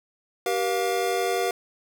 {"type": "tone cluster", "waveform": "square", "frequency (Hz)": [386.4, 477.6, 705], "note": ["G4", "A#4", "F5"], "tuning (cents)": [-25, 42, 16], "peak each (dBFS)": -28, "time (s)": [0.46, 1.51], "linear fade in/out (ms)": 2, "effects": []}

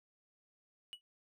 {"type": "tone with exponential decay", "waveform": "triangle", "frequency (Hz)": 2932, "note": "F#7", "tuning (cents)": -16, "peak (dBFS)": -38, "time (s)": [0.93, 1.01], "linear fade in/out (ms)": 0, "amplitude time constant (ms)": 16, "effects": []}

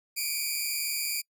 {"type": "tone cluster", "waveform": "10% pulse", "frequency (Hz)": [2298, 2446, 4736], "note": ["D7", "D#7", "D8"], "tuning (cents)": [-38, -30, 14], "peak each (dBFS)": [-25, -24, -27], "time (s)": [0.16, 1.22], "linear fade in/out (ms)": 20, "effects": ["noise-tail reverb RT60 0.1 s tail -26 dB re dry"]}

